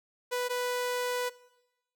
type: tone pair in turn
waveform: sawtooth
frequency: 493.9 / 493.9 Hz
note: B4 / B4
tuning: 0 / 0 cents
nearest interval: unison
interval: 0 cents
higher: neither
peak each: -25 dBFS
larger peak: neither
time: 0.31-0.49 / 0.49-1.3 s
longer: second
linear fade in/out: 20 ms
effects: noise-tail reverb RT60 1.0 s tail -20 dB re dry